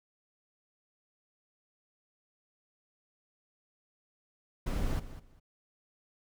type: noise with echo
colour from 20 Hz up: brown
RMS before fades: -31 dBFS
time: 4.66-5 s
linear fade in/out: 10 ms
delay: 200 ms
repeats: 2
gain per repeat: -14 dB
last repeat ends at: 5.4 s
effects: none